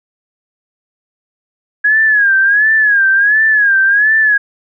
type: tone with vibrato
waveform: sine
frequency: 1661.2 Hz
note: G#6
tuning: in tune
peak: -7 dBFS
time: 1.84-4.38 s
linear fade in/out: 10 ms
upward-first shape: sine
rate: 1.4 Hz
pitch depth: 110 cents each way
effects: none